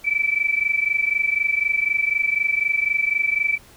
sine tone pair together, 2304 / 2328 Hz, D7 / D7, -34 / -16 cents, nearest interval unison, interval 18 cents, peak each -21 dBFS, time 0.04-3.58 s, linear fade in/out 20 ms, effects pink hiss -49 dBFS RMS until 3.76 s

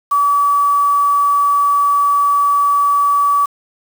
sine tone with quantisation, 1145 Hz, D6, 44 cents flat, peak -10 dBFS, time 0.11-3.46 s, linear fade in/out 10 ms, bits 5, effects none

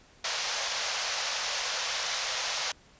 white band-pass noise, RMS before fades -32 dBFS, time 0.24-2.72 s, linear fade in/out 5 ms, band 500 to 6500 Hz, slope 48 dB/octave, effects pink hiss -58 dBFS RMS until 2.99 s + resampled to 16000 Hz

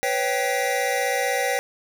square tone cluster, 497.2 / 553 / 778 / 1936 / 2057 Hz, B4 / C#5 / G5 / B6 / C7, +12 / -4 / -13 / -35 / -30 cents, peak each -28 / -28 / -27 / -29 / -33 dBFS, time 0.03-1.59 s, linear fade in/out 0 ms, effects none

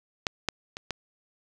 clicks, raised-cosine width 0.2 ms, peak -8 / -8 / -19 / -13 dBFS, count 4, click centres 0.268 / 0.487 / 0.769 / 0.907 s, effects none

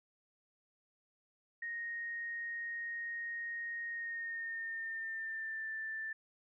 sine tone with pitch glide, 1864.7 to 1770.2 Hz, A#6 to A6, 0 to +10 cents, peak -38 dBFS, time 1.62-6.13 s, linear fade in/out 5 ms, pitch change -90 cents, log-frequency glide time 3.89-5.7 s, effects none

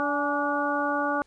harmonic tone with a mistuned harmonic, 289.9 Hz, D4, 22 cents flat, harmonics 1 / 2 / 3 / 4 / 5, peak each -30 / -30 / -30 / -30 / -30 dBFS, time 0-1.22 s, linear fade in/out 0 ms, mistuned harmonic 3, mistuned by -44 cents, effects pink hiss -63 dBFS RMS until 1.26 s + resampled to 22050 Hz

